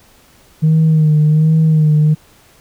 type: tone with vibrato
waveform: sine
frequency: 155.5 Hz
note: D#3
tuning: 1 cent flat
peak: -6 dBFS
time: 0.62-2.15 s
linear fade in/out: 20 ms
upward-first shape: sine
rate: 1.3 Hz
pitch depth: 44 cents each way
effects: tanh soft clip ceiling -5 dBFS + pink hiss -48 dBFS RMS until 2.6 s